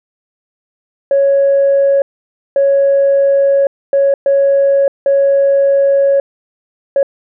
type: tone bursts at uneven times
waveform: sine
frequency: 554.4 Hz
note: C#5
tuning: in tune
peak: -6 dBFS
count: 6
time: 1.11-2.02 / 2.56-3.67 / 3.93-4.14 / 4.26-4.88 / 5.06-6.2 / 6.96-7.03 s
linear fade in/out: 2 ms
effects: tanh soft clip ceiling -4 dBFS